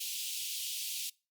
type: high-pass noise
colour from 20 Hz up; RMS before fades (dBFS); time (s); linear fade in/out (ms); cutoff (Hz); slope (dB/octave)
pink; -38; 0-1.1; 10; 2700; 48
effects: noise-tail reverb RT60 0.3 s tail -23 dB re dry + Opus 48 kbps